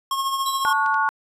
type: tone with tremolo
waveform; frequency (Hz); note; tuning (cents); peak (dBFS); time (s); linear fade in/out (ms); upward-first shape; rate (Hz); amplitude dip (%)
square; 1083; C#6; -41; -20; 0.11-0.73; 2; triangle; 14; 55
type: tone with exponential decay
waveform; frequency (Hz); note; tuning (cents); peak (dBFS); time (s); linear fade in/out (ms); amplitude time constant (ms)
20% pulse; 3951; B7; 0; -21; 0.46-0.97; 2; 110
type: chord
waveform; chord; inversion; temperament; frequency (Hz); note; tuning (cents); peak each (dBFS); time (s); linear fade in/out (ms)
sine; F# minor; first; equal with one note detuned; 880 / 1108.7 / 1449.5; A5 / C#6 / F#6; 0 / 0 / -36; -22; 0.65-1.09; 0
type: clicks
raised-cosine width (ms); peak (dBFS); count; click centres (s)
0.2; -23; 2; 0.862 / 0.943
effects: resampled to 32000 Hz